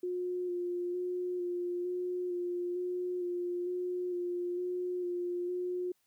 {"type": "tone with vibrato", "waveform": "sine", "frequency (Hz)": 356.5, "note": "F4", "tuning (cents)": 36, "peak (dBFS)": -32, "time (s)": [0.03, 5.92], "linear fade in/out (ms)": 5, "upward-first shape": "square", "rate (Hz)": 1.1, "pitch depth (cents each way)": 16, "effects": ["white hiss -75 dBFS RMS until 6.06 s"]}